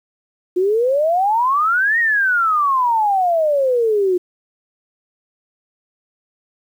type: exponential two-way sweep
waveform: sine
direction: up then down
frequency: 352.3 to 1900 to 352.3 Hz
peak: -13 dBFS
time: 0.56-4.18 s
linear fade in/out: 10 ms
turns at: 1.99 s
effects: 8-bit